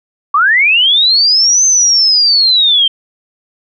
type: linear two-way sweep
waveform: sine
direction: up then down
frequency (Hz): 1100 to 6272 to 3111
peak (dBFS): -6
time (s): 0.34-2.88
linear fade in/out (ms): 5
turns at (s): 1.65
effects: none